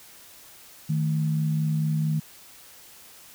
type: tone pair together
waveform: sine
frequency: 155.56 / 220 Hz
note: D#3 / A3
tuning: 0 / 0 cents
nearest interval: tritone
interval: 600 cents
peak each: -22 / -32 dBFS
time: 0.89-2.2 s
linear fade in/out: 10 ms
effects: white hiss -49 dBFS RMS until 3.34 s